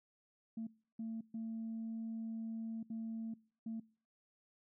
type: tone bursts at uneven times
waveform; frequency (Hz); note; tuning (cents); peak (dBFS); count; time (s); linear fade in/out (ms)
sine; 224.9; A3; +38; -38; 5; 0.57-0.67 / 0.99-1.21 / 1.34-2.83 / 2.9-3.34 / 3.66-3.8; 5
effects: noise-tail reverb RT60 0.5 s tail -25 dB re dry + tanh soft clip ceiling -36 dBFS